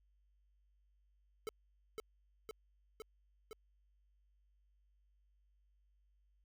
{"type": "tone with echo", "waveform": "square", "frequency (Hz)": 436.4, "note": "A4", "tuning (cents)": -14, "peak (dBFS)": -40, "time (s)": [1.47, 1.49], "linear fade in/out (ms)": 0, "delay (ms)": 510, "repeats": 4, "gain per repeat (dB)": -2, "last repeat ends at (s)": 3.53, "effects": ["added 50 Hz sine -70 dBFS peak until 6.44 s"]}